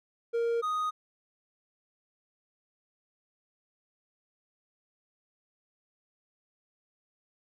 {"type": "tone pair in turn", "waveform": "triangle", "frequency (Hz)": [466.2, 1244.6], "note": ["A#4", "D#6"], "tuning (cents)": [0, 0], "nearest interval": "octave + perfect fourth", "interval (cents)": 1700, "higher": "second", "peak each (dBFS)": [-24, -26], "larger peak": "first", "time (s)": [[0.33, 0.62], [0.62, 0.91]], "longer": "neither", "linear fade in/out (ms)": 20, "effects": []}